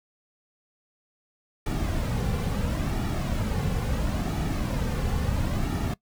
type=noise with flanger; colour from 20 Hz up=brown; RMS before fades=-27 dBFS; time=1.66-5.94 s; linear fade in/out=5 ms; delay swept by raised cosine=1.9 to 3.2 ms; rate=0.73 Hz; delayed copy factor=-0.55; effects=noise-tail reverb RT60 0.1 s tail -21 dB re dry